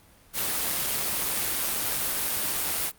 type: noise with amplitude modulation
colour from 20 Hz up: white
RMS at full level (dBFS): -26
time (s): 0.33-2.92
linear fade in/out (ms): 50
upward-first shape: sine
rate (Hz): 137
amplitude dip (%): 30
effects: pink hiss -56 dBFS RMS until 2.98 s + Opus 32 kbps